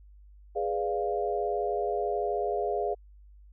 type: chord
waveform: sine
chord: G# diminished seventh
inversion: none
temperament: equal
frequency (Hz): 415.3 / 493.9 / 587.3 / 698.5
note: G#4 / B4 / D5 / F5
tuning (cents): 0 / 0 / 0 / 0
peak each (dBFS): -30 / -35 / -35 / -31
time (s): 0.55-2.95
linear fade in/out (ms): 20
effects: added 50 Hz sine -50 dBFS peak until 3.52 s